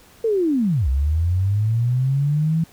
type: linear two-way sweep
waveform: sine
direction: down then up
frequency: 466.2 to 63.5 to 165.7 Hz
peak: -16 dBFS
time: 0.24-2.64 s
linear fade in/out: 5 ms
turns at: 0.88 s
effects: pink hiss -50 dBFS RMS until 2.72 s